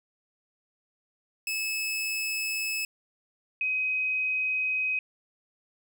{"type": "tone pair in turn", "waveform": ["sawtooth", "sine"], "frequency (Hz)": [2598, 2523], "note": ["E7", "D#7"], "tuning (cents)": [-26, 23], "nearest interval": "minor second", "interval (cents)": 51, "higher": "first", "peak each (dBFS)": -25, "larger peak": "neither", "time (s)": [[1.47, 2.85], [3.61, 4.99]], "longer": "neither", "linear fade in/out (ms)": 2, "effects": []}